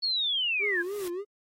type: linear sweep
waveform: sine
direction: down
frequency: 4422 to 1568 Hz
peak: -25 dBFS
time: 0.02-0.83 s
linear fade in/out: 20 ms
type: noise with exponential growth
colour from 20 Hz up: white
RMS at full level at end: -40 dBFS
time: 0.52-1.08 s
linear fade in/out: 2 ms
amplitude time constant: 120 ms
type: tone with vibrato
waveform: triangle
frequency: 378.9 Hz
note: F#4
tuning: 41 cents sharp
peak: -29 dBFS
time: 0.59-1.25 s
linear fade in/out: 50 ms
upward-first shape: sine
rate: 3.4 Hz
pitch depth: 160 cents each way
effects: AAC 48 kbps